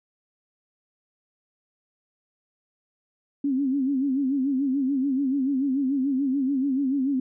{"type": "tone with vibrato", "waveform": "sine", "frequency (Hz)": 270.7, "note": "C#4", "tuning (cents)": -41, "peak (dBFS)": -21, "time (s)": [3.44, 7.2], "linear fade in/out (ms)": 5, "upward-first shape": "sine", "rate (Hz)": 6.9, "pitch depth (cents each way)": 100, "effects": []}